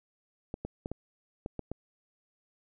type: clicks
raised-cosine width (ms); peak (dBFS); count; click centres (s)
2; -22; 7; 0.541 / 0.65 / 0.859 / 0.916 / 1.461 / 1.593 / 1.716
effects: none